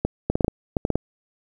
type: clicks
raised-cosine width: 2 ms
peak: -7 dBFS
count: 10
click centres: 0.05 / 0.3 / 0.355 / 0.408 / 0.446 / 0.481 / 0.768 / 0.851 / 0.903 / 0.956 s
effects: 8-bit